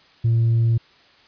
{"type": "tone with tanh clipping", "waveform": "triangle", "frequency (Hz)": 115.2, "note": "A#2", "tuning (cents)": -20, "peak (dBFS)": -15, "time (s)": [0.24, 0.78], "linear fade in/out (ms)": 10, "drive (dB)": 6, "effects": ["white hiss -53 dBFS RMS until 1.27 s", "resampled to 11025 Hz"]}